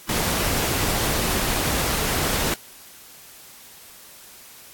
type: noise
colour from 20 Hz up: pink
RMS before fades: -23 dBFS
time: 0.09-2.54 s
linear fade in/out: 2 ms
effects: white hiss -45 dBFS RMS until 4.73 s + AAC 64 kbps